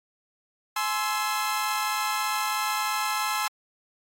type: chord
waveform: sawtooth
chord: Ab augmented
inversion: none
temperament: equal with one note detuned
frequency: 846.1 / 1046.5 / 1318.5 Hz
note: Ab5 / C6 / E6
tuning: +32 / 0 / 0 cents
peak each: -26 dBFS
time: 0.76-3.48 s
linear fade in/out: 5 ms
effects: AAC 48 kbps